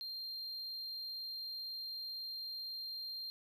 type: tone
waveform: triangle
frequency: 4186 Hz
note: C8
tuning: in tune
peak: -40 dBFS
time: 0.01-3.3 s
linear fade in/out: 0 ms
effects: 13-bit